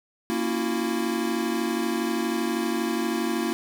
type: chord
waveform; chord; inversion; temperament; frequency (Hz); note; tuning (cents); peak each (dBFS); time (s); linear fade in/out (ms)
square; F# dominant seventh; first; equal with one note detuned; 233.1 / 277.2 / 329.6 / 362.2; A#3 / C#4 / E4 / F#4; 0 / 0 / 0 / -37; -29 / -34 / -29 / -32; 0.3-3.53; 0
effects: none